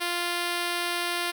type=tone; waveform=5% pulse; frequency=348.6 Hz; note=F4; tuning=3 cents flat; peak=-15 dBFS; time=0-1.32 s; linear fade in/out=20 ms; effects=none